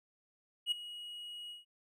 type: tone with ADSR envelope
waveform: triangle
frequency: 2900 Hz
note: F#7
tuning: 35 cents flat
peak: -26 dBFS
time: 0.66-1.65 s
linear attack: 55 ms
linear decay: 11 ms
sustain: -16 dB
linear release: 150 ms
effects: none